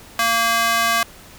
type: tone with high-pass filter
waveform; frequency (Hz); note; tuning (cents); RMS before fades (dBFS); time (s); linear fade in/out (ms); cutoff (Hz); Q
square; 230; A#3; -23; -18; 0.19-1.03; 2; 1100; 1.2
effects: pink hiss -43 dBFS RMS until 1.38 s